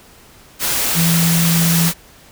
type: tone in noise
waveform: sine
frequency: 167.4 Hz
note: E3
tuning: 27 cents sharp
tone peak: -13 dBFS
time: 0.94-1.92 s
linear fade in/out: 50 ms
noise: white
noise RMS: -18 dBFS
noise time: 0.59-1.94 s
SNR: +2 dB
effects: pink hiss -45 dBFS RMS until 2.31 s